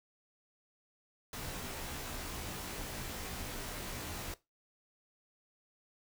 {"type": "noise with comb filter", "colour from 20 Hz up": "pink", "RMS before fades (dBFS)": -42, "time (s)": [1.33, 4.34], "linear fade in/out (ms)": 2, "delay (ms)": 19, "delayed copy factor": -0.9, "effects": ["noise-tail reverb RT60 0.2 s tail -17 dB re dry"]}